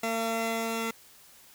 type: tone pair together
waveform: 15% pulse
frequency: 226.9 / 680 Hz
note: A#3 / F5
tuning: -47 / -46 cents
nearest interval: octave + perfect fifth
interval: 1901 cents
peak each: -24 / -27 dBFS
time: 0.03-0.91 s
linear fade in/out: 5 ms
effects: white hiss -55 dBFS RMS until 1.54 s